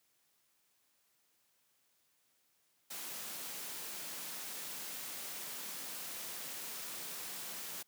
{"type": "high-pass noise", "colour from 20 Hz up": "white", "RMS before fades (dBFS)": -44, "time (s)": [2.9, 7.83], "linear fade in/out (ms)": 10, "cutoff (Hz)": 130, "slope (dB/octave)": 96, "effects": ["white hiss -75 dBFS RMS until 7.87 s", "high-pass 80 Hz 12 dB/octave"]}